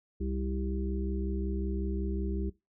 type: harmonic tone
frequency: 65.41 Hz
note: C2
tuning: in tune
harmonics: 1 / 3 / 5 / 6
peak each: -32 / -37 / -39 / -40 dBFS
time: 0.2-2.5 s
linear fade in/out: 10 ms
effects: noise-tail reverb RT60 0.2 s tail -18 dB re dry